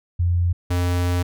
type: tone pair in turn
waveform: sine / square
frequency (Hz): 87.31 / 88.58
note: F2 / F2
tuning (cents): 0 / +25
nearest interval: unison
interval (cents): 25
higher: second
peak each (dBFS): -16 / -19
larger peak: first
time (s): 0.19-0.53 / 0.7-1.23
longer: second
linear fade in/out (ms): 10
effects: none